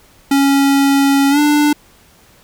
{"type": "tone with pitch glide", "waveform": "square", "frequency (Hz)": [277.2, 295.4], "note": ["C#4", "D4"], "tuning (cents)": [0, 10], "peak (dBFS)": -10, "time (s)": [0.31, 1.73], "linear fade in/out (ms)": 5, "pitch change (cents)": 110, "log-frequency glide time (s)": [1.3, 1.39], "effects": ["pink hiss -48 dBFS RMS until 2.43 s"]}